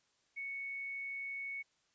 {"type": "tone", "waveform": "sine", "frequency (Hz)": 2217, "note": "C#7", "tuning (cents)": 0, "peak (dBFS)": -39, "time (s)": [0.36, 1.63], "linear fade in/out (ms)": 20, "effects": ["white hiss -75 dBFS RMS until 1.94 s", "resampled to 16000 Hz"]}